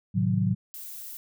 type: chord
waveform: sine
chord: A diminished seventh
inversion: none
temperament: equal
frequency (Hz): 110 / 130.81 / 155.56 / 185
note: A2 / C3 / Eb3 / Gb3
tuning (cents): 0 / 0 / 0 / 0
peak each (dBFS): -26 / -30 / -30 / -25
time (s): 0.14-0.55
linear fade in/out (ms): 20
type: noise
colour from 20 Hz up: violet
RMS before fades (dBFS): -40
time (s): 0.74-1.17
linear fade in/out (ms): 0
effects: none